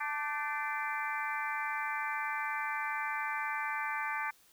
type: harmonic tone with a mistuned harmonic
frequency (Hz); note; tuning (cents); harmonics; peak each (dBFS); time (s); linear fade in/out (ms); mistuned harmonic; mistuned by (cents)
293.6; D4; 0; 3 / 4 / 5 / 6 / 7 / 8; -38 / -39 / -40 / -41 / -41 / -42; 0-4.31; 10; 5; +74
effects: white hiss -64 dBFS RMS until 4.52 s